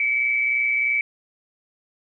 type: tone pair together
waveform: sine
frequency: 2177 / 2300 Hz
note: C#7 / D7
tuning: -32 / -37 cents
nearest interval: minor second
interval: 95 cents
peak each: -27 / -19 dBFS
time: 0-1.01 s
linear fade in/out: 2 ms
effects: none